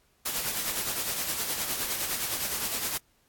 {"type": "noise with tremolo", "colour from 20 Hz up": "white", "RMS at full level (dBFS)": -29, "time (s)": [0.25, 2.98], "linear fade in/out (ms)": 10, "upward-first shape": "sine", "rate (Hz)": 9.7, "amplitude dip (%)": 45, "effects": ["pink hiss -67 dBFS RMS until 3.28 s", "AAC 64 kbps"]}